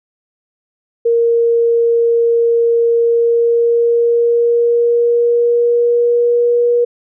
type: tone with pitch glide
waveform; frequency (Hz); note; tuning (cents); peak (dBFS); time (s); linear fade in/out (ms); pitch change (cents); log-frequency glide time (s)
sine; 466.2 to 479; A#4 to A#4; 0 to +47; -9; 1.05-6.85; 10; +47; 2.95-6.73
effects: none